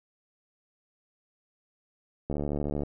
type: click train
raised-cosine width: 2 ms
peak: -18 dBFS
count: 40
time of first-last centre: 2.3-2.834 s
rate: 73 Hz
effects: none